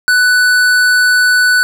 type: tone with hard clipping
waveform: sine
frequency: 1490 Hz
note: F#6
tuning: 12 cents sharp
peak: -9 dBFS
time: 0.08-1.63 s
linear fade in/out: 0 ms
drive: 14 dB
effects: none